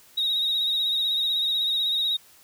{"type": "tone with vibrato", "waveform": "sine", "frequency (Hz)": 3776, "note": "A#7", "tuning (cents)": 22, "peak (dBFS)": -20, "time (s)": [0.17, 2.17], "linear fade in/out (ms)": 10, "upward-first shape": "triangle", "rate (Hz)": 16, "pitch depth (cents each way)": 56, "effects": ["tanh soft clip ceiling -19 dBFS", "white hiss -54 dBFS RMS until 2.43 s"]}